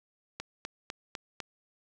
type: click train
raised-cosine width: 0.2 ms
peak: -19 dBFS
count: 5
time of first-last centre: 0.4-1.403 s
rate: 3.99 Hz
effects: none